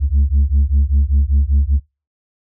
sine beating tone pair, 67.8 / 72.9 Hz, C#2 / D2, -38 / -12 cents, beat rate 5.1 Hz, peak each -12 dBFS, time 0-1.8 s, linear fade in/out 50 ms, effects noise-tail reverb RT60 0.3 s tail -26 dB re dry + tanh soft clip ceiling -8 dBFS

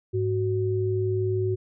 sine tone pair together, 104.33 / 371.8 Hz, G#2 / F#4, +8 / +8 cents, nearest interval octave + minor seventh, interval 2200 cents, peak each -25 dBFS, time 0.13-1.56 s, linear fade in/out 20 ms, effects none

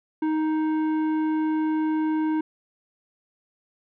sine tone with tanh clipping, 312.3 Hz, D#4, 7 cents sharp, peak -23 dBFS, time 0.22-2.41 s, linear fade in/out 5 ms, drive 11 dB, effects none

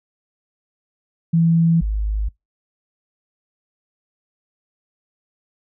sine tone pair in turn, 165.9 / 52.26 Hz, E3 / G#1, +11 / +12 cents, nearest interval octave + minor sixth, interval 1999 cents, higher first, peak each -12 / -18 dBFS, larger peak first, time 1.33-1.81 / 1.81-2.29 s, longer neither, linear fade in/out 10 ms, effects noise-tail reverb RT60 0.2 s tail -25 dB re dry

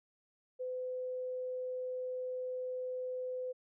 sine tone, 507 Hz, B4, 45 cents sharp, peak -36 dBFS, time 0.59-3.53 s, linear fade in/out 20 ms, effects none

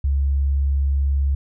sine tone, 69.3 Hz, C#2, in tune, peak -16 dBFS, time 0.04-1.35 s, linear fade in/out 5 ms, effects none

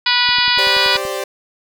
harmonic tone, 489.5 Hz, B4, 15 cents flat, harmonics 2 / 3 / 4 / 5 / 6 / 7 / 8 / 9 / 10, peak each -21 / -21 / -21 / -21 / -21 / -21 / -21 / -21 / -21 dBFS, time 0.06-0.97 s, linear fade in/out 5 ms
click train, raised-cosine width 3 ms, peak -22 dBFS, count 9, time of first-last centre 0.29-1.052 s, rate 10.5 Hz
sawtooth chord, G suspended fourth, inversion none, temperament equal, 392 / 523.3 / 587.3 Hz, G4 / C5 / D5, 0 / 0 / 0 cents, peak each -21 dBFS, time 0.58-1.24 s, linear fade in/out 5 ms
effects none

